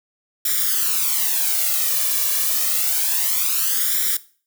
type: noise with flanger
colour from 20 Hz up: blue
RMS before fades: -20 dBFS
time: 0.45-4.17 s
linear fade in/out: 5 ms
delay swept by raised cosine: 0.55 to 1.75 ms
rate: 0.28 Hz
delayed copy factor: +0.8
effects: noise-tail reverb RT60 0.4 s tail -18 dB re dry